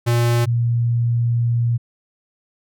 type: tone pair in turn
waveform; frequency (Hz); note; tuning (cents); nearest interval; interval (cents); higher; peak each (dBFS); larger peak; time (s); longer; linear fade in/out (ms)
square / sine; 118.8 / 118.25; A#2 / A#2; +33 / +25; unison; 8; first; -15; neither; 0.06-0.46 / 0.46-1.78; second; 20
effects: none